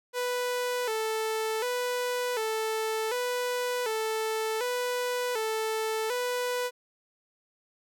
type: tone with vibrato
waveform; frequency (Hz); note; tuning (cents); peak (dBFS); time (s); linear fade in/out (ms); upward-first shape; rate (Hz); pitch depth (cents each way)
sawtooth; 466.2; A#4; 0; -24; 0.13-6.71; 50; square; 0.67; 100
effects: none